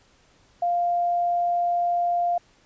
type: tone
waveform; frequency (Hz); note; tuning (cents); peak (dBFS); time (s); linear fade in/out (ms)
sine; 698.5; F5; 0; -20; 0.62-2.38; 5
effects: pink hiss -59 dBFS RMS until 2.65 s + resampled to 16000 Hz